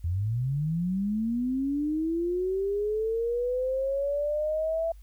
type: linear sweep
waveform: sine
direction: up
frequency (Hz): 80.2 to 667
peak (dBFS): -25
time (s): 0.04-4.92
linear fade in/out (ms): 5
effects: added 50 Hz sine -45 dBFS peak until 5.02 s + white hiss -67 dBFS RMS until 5.02 s